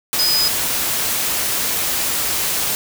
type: tone in noise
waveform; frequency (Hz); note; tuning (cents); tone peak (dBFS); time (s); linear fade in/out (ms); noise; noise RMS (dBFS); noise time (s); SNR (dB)
sine; 5000; D#8; +8; -15; 0.19-0.48; 0; white; -20; 0.13-2.75; +2
effects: none